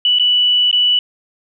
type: tone with dropouts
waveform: sine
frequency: 2960 Hz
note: F#7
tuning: in tune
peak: -10 dBFS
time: 0.05-0.99 s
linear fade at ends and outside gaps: 2 ms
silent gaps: 0.187-0.196 / 0.713-0.728 s
effects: none